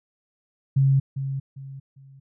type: tone with echo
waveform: sine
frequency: 136 Hz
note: C#3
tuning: 33 cents flat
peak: -15 dBFS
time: 0.76-1 s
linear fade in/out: 10 ms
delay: 400 ms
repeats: 3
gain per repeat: -10 dB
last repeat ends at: 2.2 s
effects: none